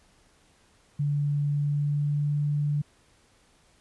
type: tone with pitch glide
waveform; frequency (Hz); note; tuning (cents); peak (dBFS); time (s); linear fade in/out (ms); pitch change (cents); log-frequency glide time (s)
sine; 144.9 to 146.58; D3 to D3; -23 to -3; -23; 0.99-2.82; 10; +20; 1.48-2.4
effects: pink hiss -62 dBFS RMS until 3.8 s + resampled to 24000 Hz